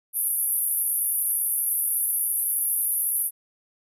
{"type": "band-pass noise", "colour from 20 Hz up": "pink", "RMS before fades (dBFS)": -25, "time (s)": [0.13, 3.31], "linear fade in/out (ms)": 50, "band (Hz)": [10000, 13000], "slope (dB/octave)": 96, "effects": []}